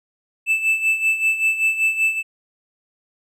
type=tone with tremolo; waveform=triangle; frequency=2637 Hz; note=E7; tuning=in tune; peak=-12 dBFS; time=0.46-2.23 s; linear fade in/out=50 ms; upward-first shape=sine; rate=5.2 Hz; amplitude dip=70%; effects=none